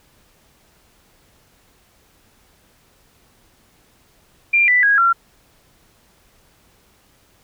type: tone with pitch steps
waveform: sine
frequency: 2384 / 1981.7 / 1647.2 / 1369.2 Hz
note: D7 / B6 / G#6 / F6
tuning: +25 / +5 / -15 / -35 cents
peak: -11 dBFS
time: 4.53-5.13 s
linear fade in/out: 10 ms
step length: 150 ms
effects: pink hiss -56 dBFS RMS until 7.43 s